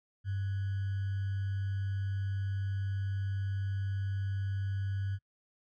sine tone with sample-and-hold, 98 Hz, G2, in tune, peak -31 dBFS, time 0.24-5.19 s, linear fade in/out 50 ms, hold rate 1575 Hz, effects noise-tail reverb RT60 0.1 s tail -24 dB re dry + low-pass 3000 Hz 12 dB/octave

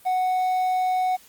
triangle tone with quantisation, 740 Hz, F#5, in tune, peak -18 dBFS, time 0.05-1.17 s, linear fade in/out 20 ms, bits 8, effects white hiss -52 dBFS RMS until 1.28 s + Opus 32 kbps

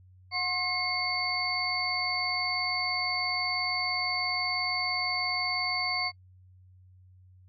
sine tone cluster, 727 / 1072 / 2155 / 4537 Hz, F#5 / C6 / C#7 / C#8, -31 / +42 / -49 / +39 cents, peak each -36 / -36 / -31 / -31 dBFS, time 0.31-6.12 s, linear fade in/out 50 ms, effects noise-tail reverb RT60 0.1 s tail -26 dB re dry + added 92 Hz sine -53 dBFS peak until 7.48 s

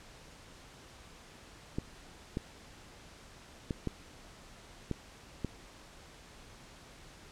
clicks, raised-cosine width 3 ms, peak -20 dBFS, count 6, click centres 1.785 / 2.371 / 3.708 / 3.873 / 4.913 / 5.447 s, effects pink hiss -54 dBFS RMS until 7.31 s + low-pass 8000 Hz 12 dB/octave

